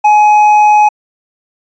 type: tone with hard clipping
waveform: triangle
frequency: 842 Hz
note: G#5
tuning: 24 cents sharp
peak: -5 dBFS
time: 0.04-0.89 s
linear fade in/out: 10 ms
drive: 8 dB
effects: resampled to 16000 Hz